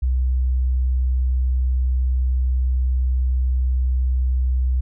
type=tone; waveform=sine; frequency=63.5 Hz; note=B1; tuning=49 cents sharp; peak=-16 dBFS; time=0.02-4.81 s; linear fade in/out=10 ms; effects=none